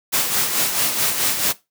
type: noise with tremolo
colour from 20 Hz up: white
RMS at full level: -18 dBFS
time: 0.12-1.53 s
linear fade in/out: 20 ms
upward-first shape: sine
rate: 4.6 Hz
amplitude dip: 50%
effects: noise-tail reverb RT60 0.2 s tail -17 dB re dry + high-pass 100 Hz 12 dB/octave